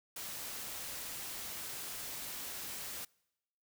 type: noise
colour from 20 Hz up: white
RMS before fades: -43 dBFS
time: 0.16-3.05 s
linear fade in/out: 5 ms
effects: noise-tail reverb RT60 0.9 s tail -26 dB re dry